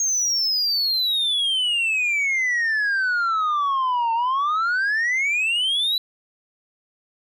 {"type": "exponential two-way sweep", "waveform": "sine", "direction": "down then up", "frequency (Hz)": [6530, 902, 4004], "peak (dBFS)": -16, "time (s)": [0, 5.98], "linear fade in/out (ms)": 2, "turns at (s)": 4.13, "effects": ["tanh soft clip ceiling -18 dBFS"]}